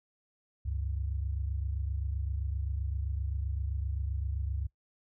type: tone pair together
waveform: sine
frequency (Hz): 69.3 / 96.99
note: C#2 / G2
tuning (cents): 0 / -18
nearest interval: tritone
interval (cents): 582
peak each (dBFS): -32 / -37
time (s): 0.65-4.67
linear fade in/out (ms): 10
effects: noise-tail reverb RT60 0.1 s tail -19 dB re dry